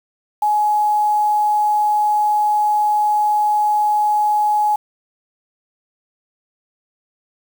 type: tone with quantisation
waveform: sine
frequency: 841 Hz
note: G#5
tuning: 22 cents sharp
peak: -13 dBFS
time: 0.42-4.76 s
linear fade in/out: 5 ms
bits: 6
effects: none